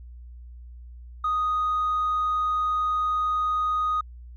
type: tone with tanh clipping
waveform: triangle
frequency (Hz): 1244.5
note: D#6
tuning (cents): 0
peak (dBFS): -22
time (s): 1.24-4.01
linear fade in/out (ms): 5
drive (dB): 5
effects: added 60 Hz sine -40 dBFS peak until 4.36 s